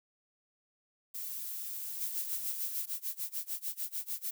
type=noise; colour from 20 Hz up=violet; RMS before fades=-40 dBFS; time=1.14-2.86 s; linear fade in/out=10 ms
type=noise with tremolo; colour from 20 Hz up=violet; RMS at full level=-35 dBFS; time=2-4.31 s; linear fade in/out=10 ms; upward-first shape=sine; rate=6.7 Hz; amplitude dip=95%
effects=none